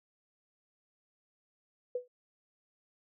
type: tone with exponential decay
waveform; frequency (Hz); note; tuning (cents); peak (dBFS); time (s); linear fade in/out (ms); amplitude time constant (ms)
sine; 495.1; B4; +4; -28; 1.95-2.08; 5; 27
effects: none